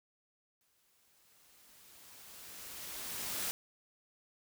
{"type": "noise with exponential growth", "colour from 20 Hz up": "white", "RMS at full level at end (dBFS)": -36, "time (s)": [0.61, 3.51], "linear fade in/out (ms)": 0, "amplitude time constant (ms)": 630, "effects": []}